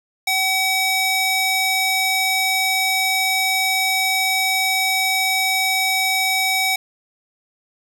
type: tone with high-pass filter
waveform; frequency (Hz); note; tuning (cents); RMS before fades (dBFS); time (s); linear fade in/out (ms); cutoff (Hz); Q
square; 759; F#5; +44; -19; 0.27-6.76; 5; 1600; 1
effects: 7-bit